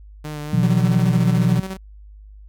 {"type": "tone with vibrato", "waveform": "sawtooth", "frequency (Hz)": 150, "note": "D3", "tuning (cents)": 37, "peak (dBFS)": -24, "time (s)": [0.24, 1.59], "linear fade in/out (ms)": 10, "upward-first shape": "sine", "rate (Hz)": 4.4, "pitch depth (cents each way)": 25}
{"type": "chord", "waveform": "sine", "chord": "B suspended fourth", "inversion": "none", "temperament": "equal with one note detuned", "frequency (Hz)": [123.47, 164.81, 180.77], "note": ["B2", "E3", "F#3"], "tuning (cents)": [0, 0, -40], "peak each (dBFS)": [-18, -20, -18], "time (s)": [0.53, 1.6], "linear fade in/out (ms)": 5}
{"type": "tone with tremolo", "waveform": "sawtooth", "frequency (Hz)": 190, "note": "F#3", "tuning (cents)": 46, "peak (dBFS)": -22, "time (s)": [0.63, 1.77], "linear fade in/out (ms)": 2, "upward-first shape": "square", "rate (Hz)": 14, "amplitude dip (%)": 55}
{"effects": ["added 51 Hz sine -39 dBFS peak until 2.48 s"]}